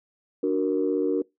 sine chord, D augmented, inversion none, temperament equal, 293.7 / 370 / 466.2 Hz, D4 / F#4 / A#4, 0 / 0 / 0 cents, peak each -25 dBFS, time 0.43-1.22 s, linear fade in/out 5 ms, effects noise-tail reverb RT60 0.2 s tail -24 dB re dry + tanh soft clip ceiling -13 dBFS

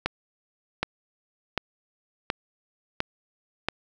accelerating click train, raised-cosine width 0.3 ms, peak -8 dBFS, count 6, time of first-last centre 0.06-3.686 s, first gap 770 ms, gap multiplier 0.97, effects 8-bit

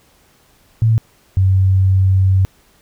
sine tone pair in turn, 112.1 / 95.04 Hz, A2 / F#2, +33 / +47 cents, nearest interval minor third, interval 286 cents, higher first, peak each -9 dBFS, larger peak neither, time 0.82-0.98 / 1.37-2.45 s, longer second, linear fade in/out 0 ms, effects pink hiss -53 dBFS RMS until 2.81 s

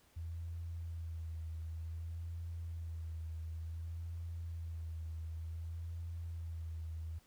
sine tone with vibrato, 82.41 Hz, E2, in tune, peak -40 dBFS, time 0.16-7.19 s, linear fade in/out 10 ms, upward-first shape sine, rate 0.55 Hz, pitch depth 37 cents each way, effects pink hiss -68 dBFS RMS until 7.26 s

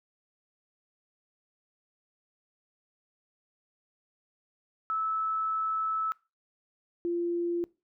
sine tone pair in turn, 1306 / 344.8 Hz, E6 / F4, -17 / -22 cents, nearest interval octave + major seventh, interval 2305 cents, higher first, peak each -27 dBFS, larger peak neither, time 4.9-6.12 / 7.05-7.64 s, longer first, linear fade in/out 0 ms, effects noise-tail reverb RT60 0.3 s tail -23 dB re dry

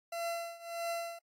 40% pulse tone with tremolo, 678 Hz, E5, 49 cents sharp, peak -32 dBFS, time 0.12-1.19 s, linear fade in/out 5 ms, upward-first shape triangle, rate 1.6 Hz, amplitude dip 90%, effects AAC 64 kbps

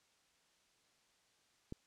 click, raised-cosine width 3 ms, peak -30 dBFS, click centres 1.724 s, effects white hiss -73 dBFS RMS until 1.86 s + low-pass 7000 Hz 12 dB/octave

